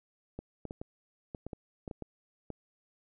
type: clicks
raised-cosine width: 2 ms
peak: -26 dBFS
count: 11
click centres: 0.39 / 0.653 / 0.709 / 0.815 / 1.348 / 1.466 / 1.532 / 1.878 / 1.912 / 2.023 / 2.503 s
effects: none